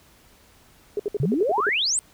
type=tone bursts; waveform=sine; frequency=412.2 Hz; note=G#4; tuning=13 cents flat; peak=-21 dBFS; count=9; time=0.97-1.691 s; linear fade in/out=2 ms; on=25 ms; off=62 ms
type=exponential sweep; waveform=sine; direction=up; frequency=123.47 to 8870 Hz; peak=-20 dBFS; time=1.2-1.99 s; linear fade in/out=0 ms
effects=pink hiss -55 dBFS RMS until 2.13 s